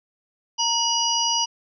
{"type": "harmonic tone with a mistuned harmonic", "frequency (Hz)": 970, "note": "B5", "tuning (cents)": -31, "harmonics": [1, 3, 5, 6], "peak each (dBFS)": [-25, -25, -25, -25], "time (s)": [0.58, 1.46], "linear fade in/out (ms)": 20, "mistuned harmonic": 1, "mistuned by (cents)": -79, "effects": []}